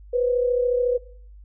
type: tone pair together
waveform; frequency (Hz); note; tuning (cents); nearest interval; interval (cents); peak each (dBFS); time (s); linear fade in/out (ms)
sine; 489.4 / 523.3; B4 / C5; -16 / 0; minor second; 116; -19 / -27; 0.13-0.98; 10
effects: noise-tail reverb RT60 0.5 s tail -19 dB re dry + added 50 Hz sine -42 dBFS peak until 1.44 s